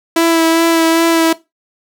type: tone with vibrato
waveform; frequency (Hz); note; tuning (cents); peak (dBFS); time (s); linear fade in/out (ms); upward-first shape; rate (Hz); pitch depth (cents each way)
sawtooth; 329.6; E4; 0; -5; 0.16-1.33; 5; sine; 2.5; 18
effects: noise-tail reverb RT60 0.2 s tail -17 dB re dry